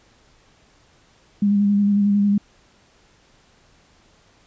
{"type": "tone with vibrato", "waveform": "sine", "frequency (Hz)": 202.9, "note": "G#3", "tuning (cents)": -40, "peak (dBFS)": -14, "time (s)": [1.42, 2.38], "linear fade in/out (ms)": 5, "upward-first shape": "square", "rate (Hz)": 11, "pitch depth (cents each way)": 18, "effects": ["pink hiss -56 dBFS RMS until 4.46 s", "resampled to 16000 Hz"]}